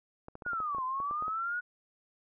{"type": "clicks", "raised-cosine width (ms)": 1, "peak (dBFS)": -30, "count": 12, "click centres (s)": [0.284, 0.354, 0.422, 0.464, 0.533, 0.603, 0.748, 0.784, 1.002, 1.111, 1.224, 1.281]}
{"type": "linear two-way sweep", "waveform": "sine", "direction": "down then up", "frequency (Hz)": [1471, 1013, 1471], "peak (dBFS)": -31, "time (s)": [0.45, 1.61], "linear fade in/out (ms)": 20, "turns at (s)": 0.84}
{"effects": []}